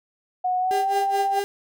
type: tone with pitch glide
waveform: sine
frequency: 733 to 785.6 Hz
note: F#5 to G5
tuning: -16 to +4 cents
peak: -20 dBFS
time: 0.44-1.4 s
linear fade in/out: 10 ms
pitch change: +120 cents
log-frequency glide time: 0.59-0.92 s
type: tone with tremolo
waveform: 35% pulse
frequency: 401.4 Hz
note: G4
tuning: 41 cents sharp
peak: -22 dBFS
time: 0.71-1.44 s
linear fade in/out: 0 ms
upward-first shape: sine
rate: 4.7 Hz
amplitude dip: 90%
effects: none